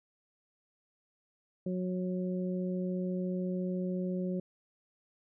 harmonic tone, 182.8 Hz, F#3, 21 cents flat, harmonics 1 / 2 / 3, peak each -32 / -38 / -41 dBFS, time 1.66-4.4 s, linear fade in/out 5 ms, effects none

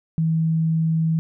sine tone, 161.5 Hz, E3, 35 cents flat, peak -17 dBFS, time 0.18-1.19 s, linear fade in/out 0 ms, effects none

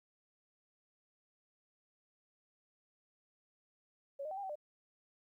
sine tone with pitch steps, 557 / 615 / 765 / 803 / 764 / 597 Hz, C#5 / D#5 / G5 / G5 / G5 / D5, +8 / -20 / -42 / +41 / -45 / +28 cents, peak -39 dBFS, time 4.19-4.556 s, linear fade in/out 10 ms, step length 61 ms, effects 13-bit

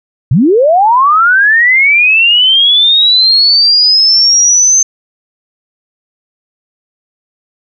sine linear sweep, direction up, 103.83 to 6290 Hz, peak -4 dBFS, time 0.31-4.83 s, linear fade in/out 5 ms, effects none

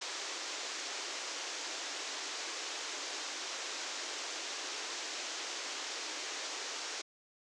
white band-pass noise, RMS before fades -41 dBFS, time 0.01-7.02 s, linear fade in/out 10 ms, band 290 to 7000 Hz, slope 48 dB/octave, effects none

